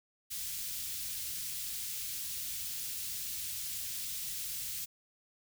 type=band-stop noise; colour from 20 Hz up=white; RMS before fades=-39 dBFS; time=0.3-4.86 s; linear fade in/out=20 ms; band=120 to 3100 Hz; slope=12 dB/octave; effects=none